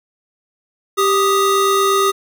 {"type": "tone pair together", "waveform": "square", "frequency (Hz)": [392, 1244.5], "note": ["G4", "D#6"], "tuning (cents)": [0, 0], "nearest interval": "octave + minor sixth", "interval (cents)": 2000, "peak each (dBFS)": -16, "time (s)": [0.97, 2.12], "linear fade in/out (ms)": 20, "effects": []}